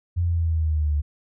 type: exponential sweep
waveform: sine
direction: down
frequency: 88.2 to 72.5 Hz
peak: -19 dBFS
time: 0.16-1.02 s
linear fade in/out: 20 ms
effects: none